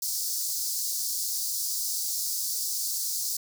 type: high-pass noise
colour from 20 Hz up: pink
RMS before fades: -30 dBFS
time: 0.02-3.37 s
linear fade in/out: 5 ms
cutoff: 4600 Hz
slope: 48 dB/octave
effects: none